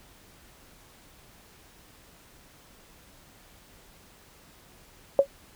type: tone with exponential decay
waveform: sine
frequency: 554.4 Hz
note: C#5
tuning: in tune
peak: -10 dBFS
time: 5.19-5.27 s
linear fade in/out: 1 ms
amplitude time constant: 16 ms
effects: pink hiss -55 dBFS RMS until 5.55 s